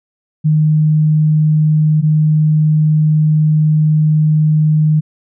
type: tone pair in turn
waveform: sine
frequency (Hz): 154 / 154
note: D#3 / D#3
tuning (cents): -17 / -17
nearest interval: unison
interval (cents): 0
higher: neither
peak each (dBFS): -8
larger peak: neither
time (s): 0.44-2.02 / 2.02-5.01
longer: second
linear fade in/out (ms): 20
effects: none